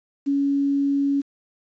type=tone with quantisation; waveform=sine; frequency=280 Hz; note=C#4; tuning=18 cents sharp; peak=-18 dBFS; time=0.26-1.22 s; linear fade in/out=20 ms; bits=8; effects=resampled to 16000 Hz